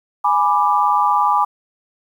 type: chord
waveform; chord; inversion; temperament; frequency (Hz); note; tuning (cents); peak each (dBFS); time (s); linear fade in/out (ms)
sine; G# diminished; none; equal with one note detuned; 830.6 / 987.8 / 1178.7; G#5 / B5 / D6; 0 / 0 / +6; -17; 0.24-1.45; 10
effects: 8-bit